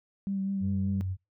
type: tone with vibrato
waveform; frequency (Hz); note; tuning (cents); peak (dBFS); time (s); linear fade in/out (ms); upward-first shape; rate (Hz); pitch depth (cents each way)
sine; 194.8; G3; -11; -28; 0.27-1.01; 0; sine; 5.1; 23
type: tone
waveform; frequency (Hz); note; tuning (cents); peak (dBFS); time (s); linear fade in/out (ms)
sine; 93.7; F#2; +22; -29; 0.6-1.17; 50
effects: noise-tail reverb RT60 0.2 s tail -21 dB re dry + tanh soft clip ceiling -19 dBFS